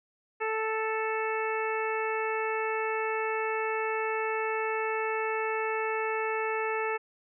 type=harmonic tone; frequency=440 Hz; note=A4; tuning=in tune; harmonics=1 / 2 / 3 / 4 / 5 / 6; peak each=-31 / -34 / -36 / -37 / -38 / -39 dBFS; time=0.4-6.98 s; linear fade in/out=20 ms; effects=none